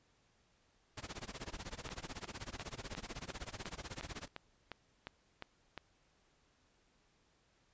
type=noise with tremolo; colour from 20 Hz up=pink; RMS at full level=-43 dBFS; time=0.97-4.28 s; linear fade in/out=5 ms; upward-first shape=sine; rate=16 Hz; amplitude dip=95%
type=click train; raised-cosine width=0.3 ms; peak=-27 dBFS; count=12; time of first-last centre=1.89-5.777 s; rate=2.83 Hz
effects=pink hiss -73 dBFS RMS until 7.73 s + resampled to 16000 Hz